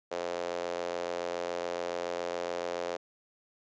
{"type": "tone with high-pass filter", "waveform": "sawtooth", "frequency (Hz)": 87.1, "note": "F2", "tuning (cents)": -4, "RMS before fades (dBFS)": -35, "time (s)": [0.11, 2.97], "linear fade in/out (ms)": 10, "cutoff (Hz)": 510, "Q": 3.3, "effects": ["resampled to 16000 Hz"]}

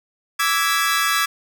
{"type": "chord", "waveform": "sawtooth", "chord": "E dominant seventh", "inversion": "third", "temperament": "equal with one note detuned", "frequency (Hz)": [1161.8, 1318.5, 1661.2, 1975.5], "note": ["D6", "E6", "G#6", "B6"], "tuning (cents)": [-19, 0, 0, 0], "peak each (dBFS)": [-19, -19, -18, -23], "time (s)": [0.39, 1.26], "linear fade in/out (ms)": 10, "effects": []}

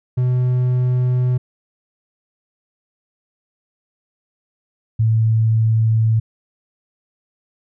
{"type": "tone pair in turn", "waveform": ["triangle", "sine"], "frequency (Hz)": [125.5, 111.55], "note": ["B2", "A2"], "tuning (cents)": [28, 24], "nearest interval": "major second", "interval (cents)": 204, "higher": "first", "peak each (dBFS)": -12, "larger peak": "neither", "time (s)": [[0.17, 1.38], [4.99, 6.2]], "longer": "neither", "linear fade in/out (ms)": 10, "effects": []}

